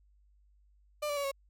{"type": "tone with pitch steps", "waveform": "35% pulse", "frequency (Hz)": [596, 580.4, 565.2, 550.3], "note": ["D5", "D5", "C#5", "C#5"], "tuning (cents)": [25, -21, 34, -13], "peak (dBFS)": -30, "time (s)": [1.02, 1.316], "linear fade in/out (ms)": 10, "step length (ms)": 74, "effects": ["added 50 Hz sine -62 dBFS peak until 1.49 s"]}